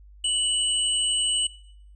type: tone pair together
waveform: sine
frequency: 2960 / 8372 Hz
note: F#7 / C9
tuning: 0 / 0 cents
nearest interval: octave + tritone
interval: 1800 cents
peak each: -23 / -27 dBFS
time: 0.24-1.47 s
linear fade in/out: 5 ms
effects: noise-tail reverb RT60 0.7 s tail -19 dB re dry + added 50 Hz sine -46 dBFS peak until 1.95 s